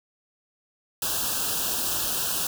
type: band-stop noise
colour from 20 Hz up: white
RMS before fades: -27 dBFS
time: 1.02-2.47 s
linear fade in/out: 2 ms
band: 1700 to 2600 Hz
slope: 96 dB/octave
effects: none